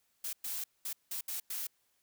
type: noise bursts at uneven times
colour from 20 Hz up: blue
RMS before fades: -38 dBFS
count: 6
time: 0.24-0.33 / 0.44-0.64 / 0.85-0.93 / 1.11-1.21 / 1.28-1.4 / 1.5-1.67 s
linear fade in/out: 5 ms
effects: white hiss -75 dBFS RMS until 2.02 s